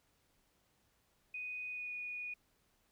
sine tone with pitch glide, 2489 to 2462 Hz, D#7 to D#7, 0 to -19 cents, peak -40 dBFS, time 1.34-2.34 s, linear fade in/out 5 ms, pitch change -19 cents, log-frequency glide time 1.69-1.93 s, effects pink hiss -75 dBFS RMS until 2.91 s

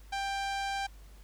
sawtooth tone with low-pass filter, 789 Hz, G5, 11 cents sharp, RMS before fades -34 dBFS, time 0.12-0.87 s, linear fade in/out 10 ms, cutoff 6400 Hz, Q 0.78, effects added 50 Hz sine -49 dBFS peak until 1.23 s + pink hiss -61 dBFS RMS until 1.23 s

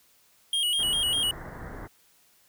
square tone with vibrato, 3073 Hz, G7, 35 cents flat, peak -24 dBFS, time 0.53-1.31 s, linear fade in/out 2 ms, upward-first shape square, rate 5 Hz, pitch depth 85 cents each way
pink low-pass noise, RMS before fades -40 dBFS, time 0.78-1.88 s, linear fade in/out 20 ms, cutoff 2000 Hz, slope 96 dB/octave
effects white hiss -62 dBFS RMS until 2.48 s

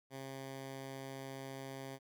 10% pulse tone, 134.6 Hz, C3, 49 cents sharp, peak -36 dBFS, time 0.1-1.99 s, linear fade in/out 50 ms, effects none

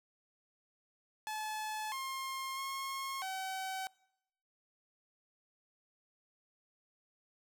sawtooth tone with pitch steps, 861 / 1066 / 1081 / 761 Hz, A5 / C6 / C#6 / F#5, -38 / +32 / -44 / +48 cents, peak -34 dBFS, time 1.27-3.87 s, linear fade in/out 0 ms, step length 650 ms, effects noise-tail reverb RT60 0.8 s tail -24 dB re dry

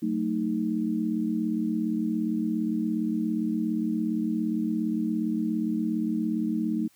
sine chord, D# diminished, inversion first, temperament just, 186.68 / 224 / 311.1 Hz, F#3 / A3 / D#4, +16 / +31 / 0 cents, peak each -32 / -27 / -29 dBFS, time 0.02-6.88 s, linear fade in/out 10 ms, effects white hiss -62 dBFS RMS until 6.95 s

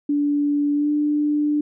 sine tone with pitch glide, 290 to 296.4 Hz, D4 to D4, -22 to +16 cents, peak -17 dBFS, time 0.09-1.61 s, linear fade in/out 5 ms, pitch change +38 cents, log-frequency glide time 0.74-0.9 s, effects none

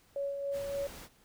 sine tone with tremolo, 560 Hz, C#5, 18 cents sharp, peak -31 dBFS, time 0.16-0.87 s, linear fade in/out 2 ms, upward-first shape sine, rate 3.5 Hz, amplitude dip 40%
pink noise, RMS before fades -48 dBFS, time 0.51-1.09 s, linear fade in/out 50 ms
effects pink hiss -65 dBFS RMS until 1.24 s

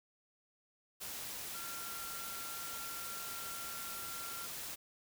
sine tone in noise, 1374 Hz, F6, 29 cents flat, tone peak -48 dBFS, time 1.53-4.47 s, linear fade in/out 20 ms, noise white, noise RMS -44 dBFS, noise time 1-4.76 s, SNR -7 dB, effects none

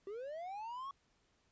triangle linear sweep, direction up, 379.8 to 1125 Hz, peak -40 dBFS, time 0.07-0.91 s, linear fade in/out 2 ms, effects pink hiss -75 dBFS RMS until 1.51 s + resampled to 16000 Hz

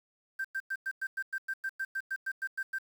triangle tone bursts, 1568 Hz, G6, in tune, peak -27 dBFS, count 16, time 0.39-2.786 s, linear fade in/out 10 ms, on 56 ms, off 100 ms, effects tanh soft clip ceiling -29 dBFS + 9-bit

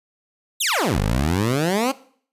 15% pulse exponential two-way sweep, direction down then up, 4065 to 46.25 to 280.1 Hz, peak -12 dBFS, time 0.6-1.92 s, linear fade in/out 10 ms, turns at 1 s, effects noise-tail reverb RT60 0.5 s tail -18 dB re dry + resampled to 32000 Hz

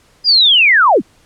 sine linear sweep, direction down, 4978 to 134.5 Hz, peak -6 dBFS, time 0.24-1.02 s, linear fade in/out 50 ms, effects pink hiss -51 dBFS RMS until 1.25 s + low-pass 10000 Hz 12 dB/octave

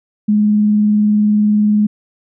sine tone with vibrato, 210 Hz, G#3, 19 cents sharp, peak -9 dBFS, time 0.28-1.87 s, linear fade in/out 10 ms, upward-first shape triangle, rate 20 Hz, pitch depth 27 cents each way, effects none

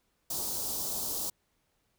white band-stop noise, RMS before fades -34 dBFS, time 0.3-1.3 s, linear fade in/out 5 ms, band 990 to 4200 Hz, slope 24 dB/octave, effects pink hiss -75 dBFS RMS until 1.98 s

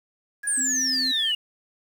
sine tone with pitch glide, 1666 to 1785.6 Hz, G#6 to A6, +5 to +25 cents, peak -30 dBFS, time 0.43-1.32 s, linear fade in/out 10 ms, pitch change +120 cents, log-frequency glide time 0.61-0.78 s
sine exponential sweep, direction down, 9397 to 2818 Hz, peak -20 dBFS, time 0.47-1.35 s, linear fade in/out 5 ms
sine tone, 261.6 Hz, C4, in tune, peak -30 dBFS, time 0.57-1.12 s, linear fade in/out 10 ms
effects tanh soft clip ceiling -17 dBFS + 8-bit

